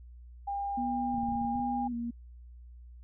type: tone with pitch glide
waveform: sine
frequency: 802 to 808 Hz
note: G5 to G#5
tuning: +39 to -48 cents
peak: -31 dBFS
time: 0.47-1.88 s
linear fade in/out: 10 ms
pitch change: +13 cents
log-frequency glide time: 1.24-1.31 s
type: tone with vibrato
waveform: sine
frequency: 240 Hz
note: B3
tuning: 49 cents flat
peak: -32 dBFS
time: 0.77-2.11 s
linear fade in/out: 10 ms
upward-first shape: square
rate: 1.3 Hz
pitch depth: 31 cents each way
type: clicks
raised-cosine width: 5 ms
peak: -32 dBFS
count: 10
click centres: 1.143 / 1.181 / 1.233 / 1.288 / 1.323 / 1.357 / 1.415 / 1.449 / 1.557 / 1.597 s
effects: added 60 Hz sine -47 dBFS peak until 3.03 s